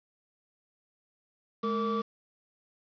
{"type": "tone cluster", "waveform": "triangle", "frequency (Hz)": [212.7, 458.9, 1156], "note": ["G#3", "A#4", "D6"], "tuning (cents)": [42, -27, -28], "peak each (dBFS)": -30, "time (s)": [1.63, 2.02], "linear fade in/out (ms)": 10, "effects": ["resampled to 11025 Hz", "8-bit"]}